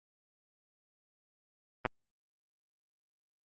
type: clicks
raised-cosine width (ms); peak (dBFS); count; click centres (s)
0.5; -15; 2; 1.852 / 1.86
effects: Opus 32 kbps